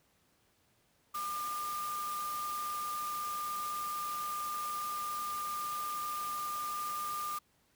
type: tone in noise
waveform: sine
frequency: 1202 Hz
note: D6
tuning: 40 cents sharp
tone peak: -35 dBFS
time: 1.14-7.39 s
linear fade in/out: 10 ms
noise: white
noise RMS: -45 dBFS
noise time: 1.14-7.39 s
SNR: +7 dB
effects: pink hiss -71 dBFS RMS until 7.75 s + high-pass 60 Hz 12 dB/octave